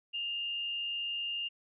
sine tone with frequency modulation, 2813 Hz, F7, 12 cents sharp, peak -33 dBFS, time 0.13-1.49 s, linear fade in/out 20 ms, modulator 135 Hz, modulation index 0.29, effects none

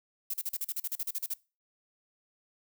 violet noise bursts, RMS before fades -33 dBFS, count 14, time 0.3-1.339 s, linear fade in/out 5 ms, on 38 ms, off 39 ms, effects noise-tail reverb RT60 0.3 s tail -22 dB re dry

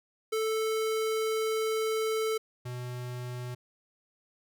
square tone pair in turn, 440 / 123.86 Hz, A4 / B2, 0 / +5 cents, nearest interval octave + minor seventh, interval 2195 cents, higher first, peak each -28 / -36 dBFS, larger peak first, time 0.32-2.38 / 2.65-3.55 s, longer first, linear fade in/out 10 ms, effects none

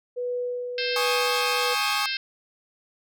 sine tone with tremolo, 491.8 Hz, B4, 7 cents flat, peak -25 dBFS, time 0.16-1.75 s, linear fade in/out 20 ms, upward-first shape sine, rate 1.3 Hz, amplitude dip 40%
harmonic tone, 527 Hz, C5, 12 cents sharp, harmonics 3 / 4 / 5 / 6 / 7 / 8 / 9 / 10, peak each -34 / -36 / -31 / -35 / -35 / -34 / -36 / -36 dBFS, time 0.78-2.17 s, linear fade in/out 2 ms
sawtooth chord, Ab suspended fourth, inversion none, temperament equal, 830.6 / 1108.7 / 1244.5 Hz, Ab5 / Db6 / Eb6, 0 / 0 / 0 cents, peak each -26 dBFS, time 0.96-2.06 s, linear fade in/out 2 ms
effects none

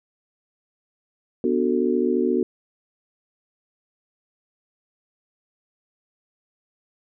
sine chord, B minor seventh, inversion none, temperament just, 246.9 / 296.3 / 370.4 / 444.5 Hz, B3 / D4 / F#4 / A4, 0 / +15 / +2 / +18 cents, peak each -23 / -26 / -22 / -26 dBFS, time 1.44-2.43 s, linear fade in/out 2 ms, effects none

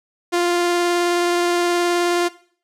sawtooth tone with vibrato, 349.2 Hz, F4, in tune, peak -12 dBFS, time 0.32-2.29 s, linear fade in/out 20 ms, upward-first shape triangle, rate 19 Hz, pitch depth 11 cents each way, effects noise-tail reverb RT60 0.5 s tail -18 dB re dry + low-pass 10000 Hz 12 dB/octave

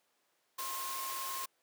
sine tone in noise, 1067 Hz, C6, 34 cents sharp, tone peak -40 dBFS, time 0.58-1.46 s, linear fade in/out 10 ms, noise white, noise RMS -41 dBFS, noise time 0.58-1.46 s, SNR -2 dB, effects pink hiss -75 dBFS RMS until 1.62 s + high-pass 400 Hz 12 dB/octave

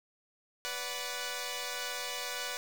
5% pulse chord, B minor, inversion none, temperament equal with one note detuned, 493.9 / 579.9 / 740 Hz, B4 / D5 / F#5, 0 / -22 / 0 cents, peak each -28 / -29 / -31 dBFS, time 0.65-2.57 s, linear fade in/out 0 ms, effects 8-bit

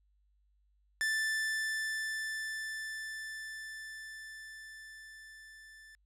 45% pulse tone with level ramp, 1762 Hz, A6, 2 cents sharp, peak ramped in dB -29 to -53 dBFS, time 1.01-5.95 s, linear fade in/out 0 ms, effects added 50 Hz sine -68 dBFS peak until 6.05 s + low-pass 12000 Hz 12 dB/octave

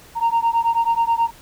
sine beating tone pair, 920 / 929.3 Hz, A#5 / A#5, -23 / -6 cents, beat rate 9.3 Hz, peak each -17 dBFS, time 0.15-1.31 s, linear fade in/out 50 ms, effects tanh soft clip ceiling -12 dBFS + pink hiss -46 dBFS RMS until 1.41 s

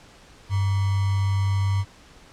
sine tone with sample-and-hold, 98 Hz, G2, in tune, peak -19 dBFS, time 0.49-1.85 s, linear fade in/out 50 ms, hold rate 1050 Hz, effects pink hiss -50 dBFS RMS until 2.32 s + low-pass 7000 Hz 12 dB/octave

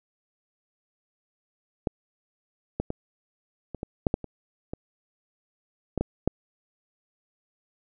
clicks, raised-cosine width 2 ms, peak -11 / -13 / -16 / -21 / -18 / -7 / -9 / -23 / -19 / -13 / -11 / -8 dBFS, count 12, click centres 1.872 / 2.8 / 2.904 / 3.747 / 3.831 / 4.068 / 4.141 / 4.243 / 4.735 / 5.977 / 6.01 / 6.276 s, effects none

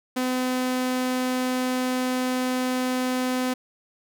sawtooth tone, 254.2 Hz, C4, 50 cents flat, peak -19 dBFS, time 0.16-3.54 s, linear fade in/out 10 ms, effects none

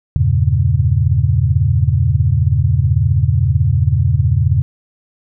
sine chord, E diminished seventh, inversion none, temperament equal, 82.41 / 98 / 116.54 / 138.59 Hz, E2 / G2 / Bb2 / Db3, 0 / 0 / 0 / 0 cents, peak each -16 dBFS, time 0.16-4.62 s, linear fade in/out 0 ms, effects none

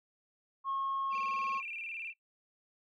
sine tone, 1086 Hz, C#6, 36 cents flat, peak -31 dBFS, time 0.64-1.62 s, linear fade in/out 50 ms
sine tone with vibrato, 2526 Hz, D#7, 26 cents sharp, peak -38 dBFS, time 1.1-2.14 s, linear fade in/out 50 ms, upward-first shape square, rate 19 Hz, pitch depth 98 cents each way
effects noise-tail reverb RT60 0.1 s tail -20 dB re dry + tanh soft clip ceiling -28 dBFS

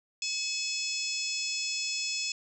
harmonic tone with a mistuned harmonic, 854 Hz, G#5, 48 cents sharp, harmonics 3 / 4 / 5 / 6 / 7 / 8 / 9, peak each -35 / -41 / -43 / -34 / -43 / -38 / -42 dBFS, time 0.22-2.32 s, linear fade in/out 2 ms, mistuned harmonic 6, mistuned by +28 cents, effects none

